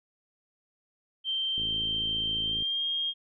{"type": "tone with pitch glide", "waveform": "sine", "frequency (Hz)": [3136, 3232], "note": ["G7", "G#7"], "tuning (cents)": [0, -48], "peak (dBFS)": -27, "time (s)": [1.24, 3.14], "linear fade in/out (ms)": 50, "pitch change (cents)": 52, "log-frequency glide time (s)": [2.42, 2.85]}
{"type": "click train", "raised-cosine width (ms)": 3, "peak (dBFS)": -30, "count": 58, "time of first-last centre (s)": [1.58, 2.624], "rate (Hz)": 54.6}
{"effects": []}